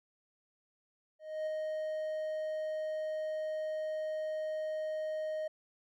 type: tone with ADSR envelope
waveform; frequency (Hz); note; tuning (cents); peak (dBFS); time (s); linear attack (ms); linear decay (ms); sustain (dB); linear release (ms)
triangle; 622.3; D#5; 0; -30; 1.19-5.48; 280; 4; -2; 8
effects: none